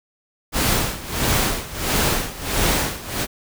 pink noise with tremolo, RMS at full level -18 dBFS, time 0.52-3.27 s, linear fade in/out 50 ms, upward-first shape sine, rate 1.5 Hz, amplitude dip 85%, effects none

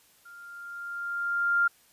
sine tone with level ramp, 1396.9 Hz, F6, in tune, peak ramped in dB -46 to -19 dBFS, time 0.25-1.68 s, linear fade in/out 10 ms, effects white hiss -61 dBFS RMS until 1.92 s + resampled to 32000 Hz

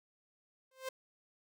sawtooth tone with exponential growth, 523.3 Hz, C5, in tune, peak -31 dBFS, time 0.71-0.89 s, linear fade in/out 5 ms, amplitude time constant 39 ms, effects none

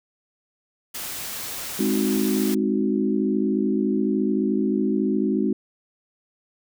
white noise, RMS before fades -32 dBFS, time 0.94-2.55 s, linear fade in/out 10 ms
sine chord, Ab dominant seventh, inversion none, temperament equal, 207.7 / 261.6 / 311.1 / 370 Hz, Ab3 / C4 / Eb4 / Gb4, 0 / 0 / 0 / 0 cents, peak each -23 / -25 / -26 / -26 dBFS, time 1.79-5.53 s, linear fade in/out 5 ms
effects none

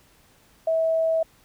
sine tone, 649 Hz, E5, 27 cents flat, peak -19 dBFS, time 0.67-1.23 s, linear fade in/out 5 ms, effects pink hiss -58 dBFS RMS until 1.44 s

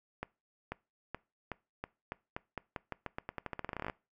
accelerating click train, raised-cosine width 0.5 ms, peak -22 dBFS, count 27, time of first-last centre 0.23-3.898 s, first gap 490 ms, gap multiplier 0.87, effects noise-tail reverb RT60 0.3 s tail -23 dB re dry

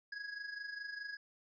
square tone with amplitude modulation, 1661.2 Hz, G#6, in tune, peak -40 dBFS, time 0.12-1.17 s, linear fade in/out 5 ms, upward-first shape sine, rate 24.8 Hz, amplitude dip 65%, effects resampled to 16000 Hz

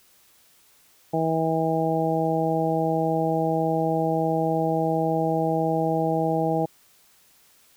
harmonic tone, 161.5 Hz, E3, 35 cents flat, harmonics 1 / 2 / 3 / 4 / 5, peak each -27 / -27 / -27 / -27 / -27 dBFS, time 1.13-6.66 s, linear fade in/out 10 ms, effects white hiss -58 dBFS RMS until 7.76 s

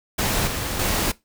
pink noise with level steps, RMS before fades -22 / -27 / -22 dBFS, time 0.18-1.12 s, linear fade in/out 10 ms, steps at 0.47 / 0.79 s, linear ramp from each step 5 ms, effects noise-tail reverb RT60 0.2 s tail -20 dB re dry

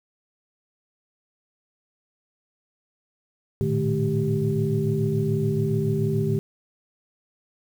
sine tone cluster, 108.5 / 115.5 / 151.2 / 215.4 / 391.3 Hz, A2 / A#2 / D#3 / A3 / G4, -24 / -16 / -49 / -37 / -3 cents, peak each -29 / -28 / -24 / -28 / -26 dBFS, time 3.61-6.39 s, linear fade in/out 0 ms, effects tanh soft clip ceiling -9 dBFS + 8-bit

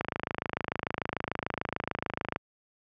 click train, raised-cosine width 0.5 ms, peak -14 dBFS, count 64, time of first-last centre 0.01-2.361 s, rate 26.8 Hz, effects high-pass 80 Hz 12 dB/octave

